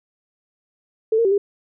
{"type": "tone with pitch steps", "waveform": "sine", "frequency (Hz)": [441.4, 461.9, 387.8, 403.3], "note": ["A4", "A#4", "G4", "G4"], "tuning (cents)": [5, -16, -19, 49], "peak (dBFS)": -14, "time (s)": [1.12, 1.38], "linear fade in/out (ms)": 5, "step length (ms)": 65, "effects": []}